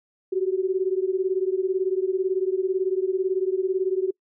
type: beating tone pair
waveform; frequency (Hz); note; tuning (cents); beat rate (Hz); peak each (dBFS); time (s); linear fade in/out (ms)
sine; 370 / 388; F#4 / G4; 0 / -18; 18; -23 / -25; 0.32-4.11; 10
effects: noise-tail reverb RT60 0.1 s tail -25 dB re dry